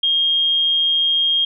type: tone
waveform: sine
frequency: 3233 Hz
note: G#7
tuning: 47 cents flat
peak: -14 dBFS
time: 0.03-1.45 s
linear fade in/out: 5 ms
effects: none